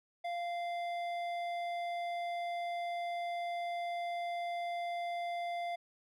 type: tone with hard clipping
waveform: sine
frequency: 694 Hz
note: F5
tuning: 11 cents flat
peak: -37 dBFS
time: 0.24-5.76 s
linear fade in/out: 10 ms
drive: 10 dB
effects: none